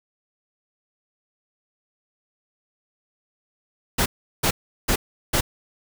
pink noise bursts, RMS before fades -20 dBFS, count 4, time 3.98-5.41 s, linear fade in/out 10 ms, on 80 ms, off 370 ms, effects none

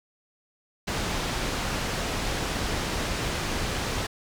pink low-pass noise, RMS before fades -29 dBFS, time 0.87-4.07 s, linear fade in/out 10 ms, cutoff 6700 Hz, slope 12 dB/octave, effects none

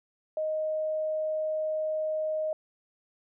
sine tone, 623 Hz, D#5, 2 cents sharp, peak -27 dBFS, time 0.37-2.53 s, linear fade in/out 2 ms, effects none

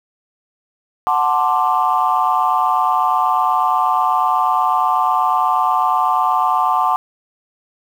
sine chord, D dominant seventh, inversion first, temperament equal, 740 / 880 / 1046.5 / 1174.7 Hz, F#5 / A5 / C6 / D6, 0 / 0 / 0 / 0 cents, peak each -18 dBFS, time 1.07-6.96 s, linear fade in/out 0 ms, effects tanh soft clip ceiling -4 dBFS + 7-bit

